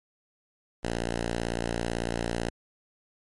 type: tone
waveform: 5% pulse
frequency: 58 Hz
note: A#1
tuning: 8 cents flat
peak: -17 dBFS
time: 0.83-2.5 s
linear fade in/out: 10 ms
effects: MP3 48 kbps